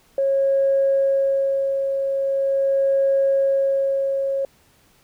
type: tone with tremolo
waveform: sine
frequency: 546 Hz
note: C#5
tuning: 26 cents flat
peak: -14 dBFS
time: 0.18-4.45 s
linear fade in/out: 2 ms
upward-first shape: sine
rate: 0.42 Hz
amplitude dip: 45%
effects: tanh soft clip ceiling -10 dBFS + pink hiss -57 dBFS RMS until 5.03 s